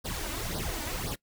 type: noise with flanger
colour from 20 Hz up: pink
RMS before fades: -34 dBFS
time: 0.04-1.16 s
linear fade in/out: 20 ms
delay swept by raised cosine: 0.2 to 3.4 ms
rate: 1.9 Hz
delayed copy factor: +0.8
effects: noise-tail reverb RT60 0.1 s tail -21 dB re dry